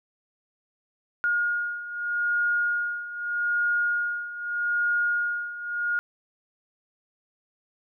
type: beating tone pair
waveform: sine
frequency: 1428 / 1428.81 Hz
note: F6 / F6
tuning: +38 / +39 cents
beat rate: 0.81 Hz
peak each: -29 / -25 dBFS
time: 1.24-5.99 s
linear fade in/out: 0 ms
effects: none